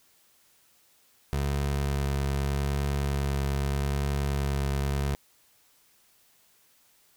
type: tone with vibrato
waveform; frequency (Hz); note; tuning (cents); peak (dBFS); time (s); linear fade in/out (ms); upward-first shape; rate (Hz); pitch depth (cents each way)
25% pulse; 69.9; C#2; +15; -22; 1.33-5.15; 0; triangle; 0.82; 17
effects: white hiss -63 dBFS RMS until 7.16 s